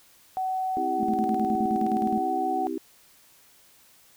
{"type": "tone", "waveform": "sine", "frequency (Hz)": 752, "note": "F#5", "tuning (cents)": 28, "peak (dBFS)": -25, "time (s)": [0.37, 2.67], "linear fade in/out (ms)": 0}
{"type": "chord", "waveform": "sine", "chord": "C major", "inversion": "none", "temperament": "just", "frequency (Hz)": [261.6, 327, 392.4], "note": ["C4", "E4", "G4"], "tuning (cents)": [0, -14, 2], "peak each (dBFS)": [-34, -31, -33], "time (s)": [0.77, 2.78], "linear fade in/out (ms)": 0}
{"type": "tone with tremolo", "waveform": "sine", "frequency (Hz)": 220, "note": "A3", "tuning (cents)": 0, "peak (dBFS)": -24, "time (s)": [0.98, 2.22], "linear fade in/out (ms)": 50, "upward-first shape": "square", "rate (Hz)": 9.6, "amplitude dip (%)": 75}
{"effects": ["white hiss -57 dBFS RMS until 4.16 s"]}